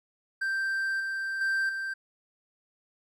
triangle tone with level steps, 1569 Hz, G6, 1 cent sharp, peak -25 / -28 / -23 / -29 dBFS, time 0.41-1.94 s, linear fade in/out 10 ms, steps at 1 / 1.41 / 1.69 s, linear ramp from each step 2 ms, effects none

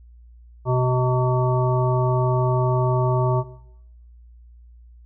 harmonic tone with a mistuned harmonic, 126.2 Hz, B2, 38 cents sharp, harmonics 1 / 3 / 5 / 7 / 9, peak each -19 / -24 / -26 / -27 / -29 dBFS, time 0.65-3.44 s, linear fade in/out 50 ms, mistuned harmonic 7, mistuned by +38 cents, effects noise-tail reverb RT60 0.8 s tail -18 dB re dry + added 59 Hz sine -44 dBFS peak until 5.05 s

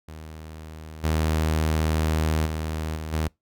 sawtooth tone with level steps, 78.6 Hz, D#2, 18 cents sharp, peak -34 / -17 / -23 / -27 / -19 dBFS, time 0.08-3.28 s, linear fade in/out 5 ms, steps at 1.03 / 2.45 / 2.95 / 3.12 s, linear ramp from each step 20 ms, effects noise-tail reverb RT60 0.2 s tail -26 dB re dry

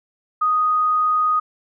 sine tone, 1244.5 Hz, D#6, in tune, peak -15 dBFS, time 0.41-1.4 s, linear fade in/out 10 ms, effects none

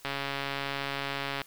click train, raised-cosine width 0.3 ms, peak -16 dBFS, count 191, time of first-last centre 0.05-1.417 s, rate 139 Hz, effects white hiss -56 dBFS RMS until 1.46 s

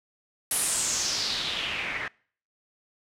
white noise with low-pass filter sweep, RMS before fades -29 dBFS, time 0.51-2.08 s, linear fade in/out 2 ms, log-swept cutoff 11000 to 1800 Hz, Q 3.8, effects noise-tail reverb RT60 0.5 s tail -25 dB re dry

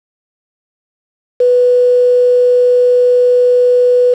sine tone with quantisation, 493.9 Hz, B4, in tune, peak -6 dBFS, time 1.4-4.14 s, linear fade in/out 5 ms, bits 4, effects low-pass 3000 Hz 12 dB/octave

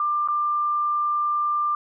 sine tone with dropouts, 1190 Hz, D6, 22 cents sharp, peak -20 dBFS, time 0-1.75 s, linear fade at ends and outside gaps 2 ms, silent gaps 0.276-0.285 s, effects none

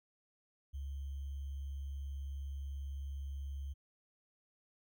sine tone with sample-and-hold, 69.3 Hz, C#2, in tune, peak -39 dBFS, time 0.73-3.74 s, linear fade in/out 20 ms, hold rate 3150 Hz, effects none

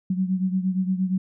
sine beating tone pair, 185 / 193.6 Hz, F#3 / G3, 0 / -21 cents, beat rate 8.6 Hz, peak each -22 / -27 dBFS, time 0.1-1.18 s, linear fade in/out 5 ms, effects none

